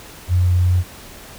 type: tone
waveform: sine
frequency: 89.7 Hz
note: F2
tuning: 47 cents sharp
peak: -12 dBFS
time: 0.28-0.84 s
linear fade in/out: 50 ms
effects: pink hiss -39 dBFS RMS until 1.38 s